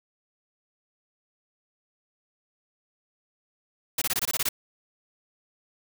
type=noise bursts; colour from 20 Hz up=white; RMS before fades=-26 dBFS; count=9; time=3.98-4.489 s; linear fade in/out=5 ms; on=37 ms; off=22 ms; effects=none